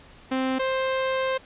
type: tone pair in turn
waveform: sawtooth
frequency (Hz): 261.6 / 525.6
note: C4 / C5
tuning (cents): 0 / +8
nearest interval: octave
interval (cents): 1208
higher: second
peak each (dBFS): -19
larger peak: neither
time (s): 0.31-0.59 / 0.59-1.38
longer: second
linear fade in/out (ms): 10
effects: pink hiss -50 dBFS RMS until 1.45 s + resampled to 8000 Hz